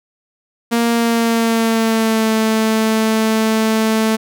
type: tone with pitch glide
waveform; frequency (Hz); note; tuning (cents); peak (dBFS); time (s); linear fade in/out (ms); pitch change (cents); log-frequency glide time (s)
sawtooth; 233.5 to 220.4; A#3 to A3; +3 to +3; -9; 0.71-4.17; 20; -100; 0.91-2.32
effects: none